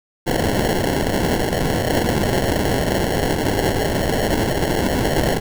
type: noise with sample-and-hold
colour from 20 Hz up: violet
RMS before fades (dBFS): -19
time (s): 0.26-5.4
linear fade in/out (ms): 20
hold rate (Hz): 1225
effects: none